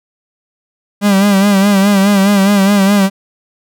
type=tone with vibrato; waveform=45% pulse; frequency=198.9 Hz; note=G3; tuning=25 cents sharp; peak=-7 dBFS; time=1.01-3.1 s; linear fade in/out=50 ms; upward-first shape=sine; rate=4.8 Hz; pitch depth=62 cents each way; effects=none